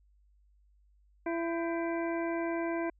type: harmonic tone with a mistuned harmonic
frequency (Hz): 335.2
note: E4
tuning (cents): +29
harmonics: 1 / 2 / 3 / 5 / 6 / 7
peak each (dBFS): -32 / -36 / -41 / -43 / -46 / -47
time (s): 1.26-2.9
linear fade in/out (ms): 5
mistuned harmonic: 5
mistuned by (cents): -110
effects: added 50 Hz sine -62 dBFS peak until 2.99 s